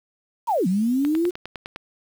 sine linear two-way sweep, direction down then up, 1000 to 174.61 to 364 Hz, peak -18 dBFS, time 0.47-1.31 s, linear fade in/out 20 ms, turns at 0.67 s
click train, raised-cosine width 0.3 ms, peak -17 dBFS, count 8, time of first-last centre 1.05-1.761 s, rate 9.85 Hz
effects 7-bit

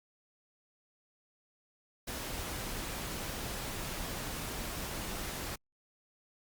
pink noise, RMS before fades -39 dBFS, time 2.07-5.56 s, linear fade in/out 10 ms
clicks, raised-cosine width 5 ms, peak -38 / -34 dBFS, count 2, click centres 3.891 / 5.35 s
effects Opus 48 kbps

